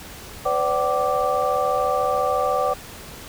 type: tone cluster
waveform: sine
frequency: 506 / 580 / 760 / 1173 Hz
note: B4 / D5 / F#5 / D6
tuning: +42 / -22 / +46 / -2 cents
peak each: -24 dBFS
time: 0.45-2.74 s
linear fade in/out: 10 ms
effects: pink hiss -39 dBFS RMS until 3.28 s